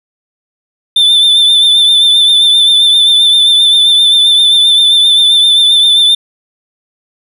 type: tone with vibrato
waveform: triangle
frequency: 3545 Hz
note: A7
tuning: 12 cents sharp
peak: -3 dBFS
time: 0.96-6.15 s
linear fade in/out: 5 ms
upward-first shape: triangle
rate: 7.6 Hz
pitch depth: 43 cents each way
effects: none